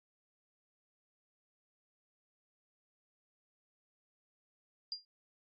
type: tone with exponential decay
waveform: sine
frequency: 4800 Hz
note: D8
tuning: 37 cents sharp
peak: -33 dBFS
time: 4.92-5.05 s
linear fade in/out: 1 ms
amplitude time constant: 28 ms
effects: AAC 64 kbps